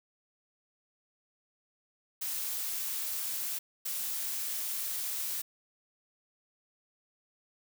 blue noise bursts at uneven times, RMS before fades -35 dBFS, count 2, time 2.21-3.59 / 3.85-5.42 s, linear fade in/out 10 ms, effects none

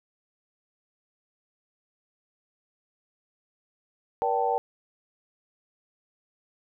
sine tone cluster, 476.6 / 574 / 774 / 881 Hz, A#4 / D5 / G5 / A5, +38 / -40 / -22 / +2 cents, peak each -28 / -32 / -26 / -29 dBFS, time 4.22-4.58 s, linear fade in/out 0 ms, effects none

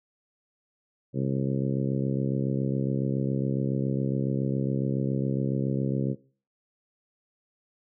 harmonic tone, 67.2 Hz, C2, 47 cents sharp, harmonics 2 / 3 / 4 / 5 / 6 / 7 / 8, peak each -27 / -31 / -33 / -35 / -37 / -38 / -39 dBFS, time 1.13-6.16 s, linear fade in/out 50 ms, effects noise-tail reverb RT60 0.4 s tail -20 dB re dry

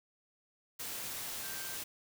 sine tone in noise, 1568 Hz, G6, in tune, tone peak -49 dBFS, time 1.43-1.77 s, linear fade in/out 10 ms, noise white, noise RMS -41 dBFS, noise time 0.79-1.84 s, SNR -11 dB, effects none

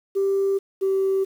sine tone pair in turn, 392 / 385.9 Hz, G4 / G4, 0 / -27 cents, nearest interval unison, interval 27 cents, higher first, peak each -17 dBFS, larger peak neither, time 0.15-0.59 / 0.81-1.25 s, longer neither, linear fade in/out 20 ms, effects tanh soft clip ceiling -15 dBFS + 8-bit

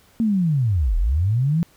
sine linear two-way sweep, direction down then up, 233.2 to 36.71 to 173 Hz, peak -16 dBFS, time 0.2-1.63 s, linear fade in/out 0 ms, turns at 0.97 s, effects pink hiss -55 dBFS RMS until 1.76 s

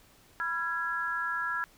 sine chord, F diminished, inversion second, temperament equal with one note detuned, 987.8 / 1364.2 / 1661.2 Hz, Cb6 / F6 / Ab6, 0 / -41 / 0 cents, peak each -38 / -33 / -32 dBFS, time 0.4-1.64 s, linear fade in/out 0 ms, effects pink hiss -60 dBFS RMS until 1.77 s

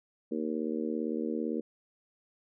harmonic tone, 77.78 Hz, D#2, in tune, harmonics 3 / 4 / 5 / 6 / 7, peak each -34 / -35 / -38 / -37 / -46 dBFS, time 0.31-1.61 s, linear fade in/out 10 ms, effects none

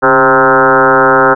sine tone with frequency modulation, 912 Hz, A#5, 38 cents flat, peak -4 dBFS, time 0.02-1.35 s, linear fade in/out 20 ms, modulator 128 Hz, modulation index 4.7, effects none

